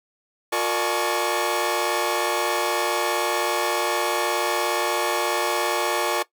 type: tone cluster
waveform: sawtooth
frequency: 356.9 / 461.9 / 596 / 847 / 1110 Hz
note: F4 / A#4 / D5 / G#5 / C#6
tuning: +38 / -16 / +25 / +34 / +2 cents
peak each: -24 dBFS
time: 0.52-6.23 s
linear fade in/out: 10 ms
effects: noise-tail reverb RT60 0.1 s tail -18 dB re dry